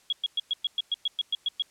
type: tone bursts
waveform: sine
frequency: 3322 Hz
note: G#7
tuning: in tune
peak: -23 dBFS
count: 12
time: 0.1-1.622 s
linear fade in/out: 2 ms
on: 26 ms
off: 110 ms
effects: white hiss -61 dBFS RMS until 1.7 s + low-pass 9000 Hz 12 dB/octave